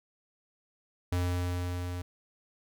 square tone with level ramp, 89 Hz, F2, 33 cents sharp, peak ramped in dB -27 to -35 dBFS, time 1.12-2.02 s, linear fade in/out 5 ms, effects none

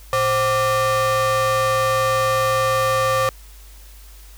square ring-modulated tone, 321.4 Hz, E4, 44 cents flat, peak -14 dBFS, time 0.13-3.29 s, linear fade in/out 0 ms, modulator 849 Hz, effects added 50 Hz sine -40 dBFS peak until 4.37 s + white hiss -48 dBFS RMS until 4.37 s

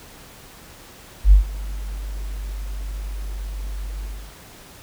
sine tone with ADSR envelope, 49 Hz, G1, in tune, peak -4 dBFS, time 1.24-4.35 s, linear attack 77 ms, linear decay 120 ms, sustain -22 dB, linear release 310 ms, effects tanh soft clip ceiling -1 dBFS + pink hiss -44 dBFS RMS until 4.82 s

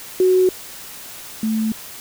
sine tone pair in turn, 370 / 220 Hz, F#4 / A3, 0 / 0 cents, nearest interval major sixth, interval 900 cents, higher first, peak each -11 / -17 dBFS, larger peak first, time 0.2-0.49 / 1.43-1.72 s, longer neither, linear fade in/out 2 ms, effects white hiss -36 dBFS RMS until 2 s

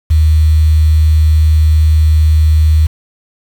sine tone with quantisation, 77.78 Hz, D#2, in tune, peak -5 dBFS, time 0.1-2.87 s, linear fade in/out 10 ms, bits 5, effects none

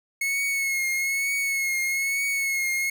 45% pulse tone with vibrato, 2184 Hz, C#7, 26 cents flat, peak -23 dBFS, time 0.21-2.9 s, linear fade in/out 5 ms, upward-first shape triangle, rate 1.1 Hz, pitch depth 44 cents each way, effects none

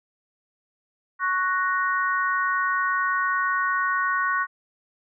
sine chord, F# major, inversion second, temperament equal, 1108.7 / 1480 / 1864.7 Hz, C#6 / F#6 / A#6, 0 / 0 / 0 cents, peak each -24 / -25 / -28 dBFS, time 1.19-4.47 s, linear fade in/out 50 ms, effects none

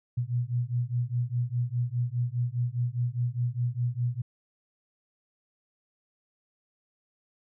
sine beating tone pair, 119.3 / 124.2 Hz, A#2 / B2, +41 / +10 cents, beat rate 4.9 Hz, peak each -29 dBFS, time 0.17-4.22 s, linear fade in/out 10 ms, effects none

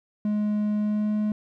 triangle tone with pitch glide, 209.9 to 211.7 Hz, G#3 to G#3, +19 to +33 cents, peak -20 dBFS, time 0.25-1.32 s, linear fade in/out 2 ms, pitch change +14 cents, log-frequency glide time 0.78-1.14 s, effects none

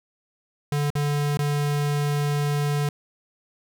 square tone with dropouts, 145.6 Hz, D3, 15 cents flat, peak -22 dBFS, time 0.72-2.89 s, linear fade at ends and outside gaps 2 ms, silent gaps 0.903-0.953 / 1.372-1.39 s, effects none

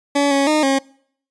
20% pulse tone with pitch steps, 284 / 277.3 / 306.2 / 271.2 Hz, C#4 / C#4 / D#4 / C#4, +42 / +1 / -28 / -38 cents, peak -9 dBFS, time 0.15-0.79 s, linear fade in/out 10 ms, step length 160 ms, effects noise-tail reverb RT60 0.6 s tail -24 dB re dry + resampled to 22050 Hz

